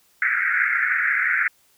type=band-pass noise; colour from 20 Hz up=pink; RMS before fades=-21 dBFS; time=0.22-1.48 s; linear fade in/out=2 ms; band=1400 to 2200 Hz; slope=96 dB/octave; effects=white hiss -60 dBFS RMS until 1.77 s